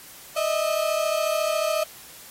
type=tone pair together; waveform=35% pulse; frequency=611.9 / 646 Hz; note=D#5 / E5; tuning=-29 / -35 cents; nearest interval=minor second; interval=94 cents; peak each=-23 dBFS; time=0.36-1.84 s; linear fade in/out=10 ms; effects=white hiss -45 dBFS RMS until 2.3 s + AAC 48 kbps